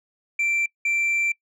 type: tone pair in turn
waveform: sine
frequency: 2349 / 2349 Hz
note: D7 / D7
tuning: 0 / 0 cents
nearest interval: unison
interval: 0 cents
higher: neither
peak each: -17 dBFS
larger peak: neither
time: 0.39-0.66 / 0.85-1.32 s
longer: second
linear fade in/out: 5 ms
effects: noise-tail reverb RT60 0.1 s tail -26 dB re dry + tanh soft clip ceiling -19 dBFS